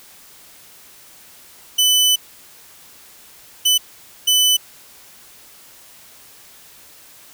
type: tone bursts at uneven times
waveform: sawtooth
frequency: 3000 Hz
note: F#7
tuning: 23 cents sharp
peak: -9 dBFS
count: 3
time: 1.78-2.16 / 3.65-3.78 / 4.27-4.57 s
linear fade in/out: 10 ms
effects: white hiss -45 dBFS RMS until 7.33 s